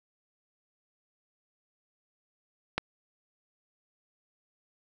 click, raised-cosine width 0.3 ms, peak -11 dBFS, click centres 2.78 s, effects none

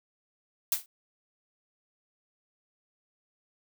blue noise with exponential decay, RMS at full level -22 dBFS, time 0.72-0.86 s, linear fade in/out 2 ms, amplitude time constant 30 ms, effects none

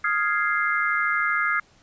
sine chord, F minor seventh, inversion third, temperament equal, 1244.5 / 1396.9 / 1661.2 / 2093 Hz, Eb6 / F6 / Ab6 / C7, 0 / 0 / 0 / 0 cents, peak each -26 dBFS, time 0.04-1.6 s, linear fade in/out 5 ms, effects pink hiss -57 dBFS RMS until 1.82 s + resampled to 16000 Hz

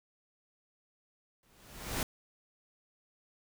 pink noise with exponential growth, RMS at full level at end -31 dBFS, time 1.43-2.03 s, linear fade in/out 1 ms, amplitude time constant 130 ms, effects none

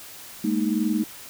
sine chord, Ab suspended second, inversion none, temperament equal with one note detuned, 207.7 / 228.8 / 311.1 Hz, Ab3 / Bb3 / Eb4, 0 / -32 / 0 cents, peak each -25 dBFS, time 0.44-1.04 s, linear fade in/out 5 ms, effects white hiss -42 dBFS RMS until 1.29 s

